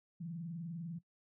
sine tone with vibrato, 166.3 Hz, E3, 16 cents sharp, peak -40 dBFS, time 0.2-0.99 s, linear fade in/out 10 ms, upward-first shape triangle, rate 20 Hz, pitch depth 200 cents each way, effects noise-tail reverb RT60 0.1 s tail -18 dB re dry

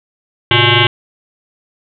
sine tone with frequency modulation, 1568 Hz, G6, in tune, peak -7 dBFS, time 0.51-0.87 s, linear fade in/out 2 ms, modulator 243 Hz, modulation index 7.3, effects none

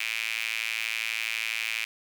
sawtooth tone with high-pass filter, 112.2 Hz, A2, 34 cents sharp, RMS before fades -31 dBFS, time 0-1.85 s, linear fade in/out 5 ms, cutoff 2400 Hz, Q 5.5, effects none

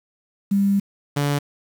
sine / sawtooth tone pair in turn, 199 / 143.81 Hz, G3 / D3, +26 / -36 cents, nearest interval tritone, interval 562 cents, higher first, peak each -15 dBFS, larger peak neither, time 0.51-0.8 / 1.16-1.39 s, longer first, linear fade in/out 10 ms, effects 7-bit

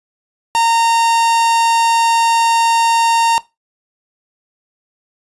45% pulse tone, 921 Hz, A#5, 21 cents flat, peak -11 dBFS, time 0.55-3.38 s, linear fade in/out 0 ms, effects noise-tail reverb RT60 0.2 s tail -17 dB re dry + resampled to 24000 Hz

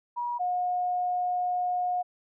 sine tone pair in turn, 962 / 720.7 Hz, B5 / F#5, -46 / -46 cents, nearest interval perfect fourth, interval 500 cents, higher first, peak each -28 / -25 dBFS, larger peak second, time 0.16-0.39 / 0.39-2.03 s, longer second, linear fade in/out 20 ms, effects none

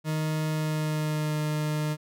40% pulse tone with pitch glide, 155.56 to 152.09 Hz, D#3 to D#3, 0 to -39 cents, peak -25 dBFS, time 0.04-1.97 s, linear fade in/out 50 ms, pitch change -39 cents, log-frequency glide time 0.5-1.38 s, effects none

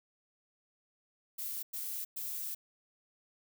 violet noise bursts at uneven times, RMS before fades -39 dBFS, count 3, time 1.38-1.63 / 1.73-2.05 / 2.16-2.55 s, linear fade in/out 10 ms, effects none

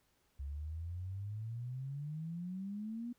sine exponential sweep, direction up, 67.8 to 244.2 Hz, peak -39 dBFS, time 0.39-3.13 s, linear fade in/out 10 ms, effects pink hiss -75 dBFS RMS until 3.18 s

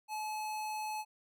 square tone, 858 Hz, A5, 44 cents flat, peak -37 dBFS, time 0.08-1.05 s, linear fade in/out 50 ms, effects none

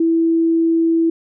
sine tone, 329.6 Hz, E4, in tune, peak -12 dBFS, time 0-1.1 s, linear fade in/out 5 ms, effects none

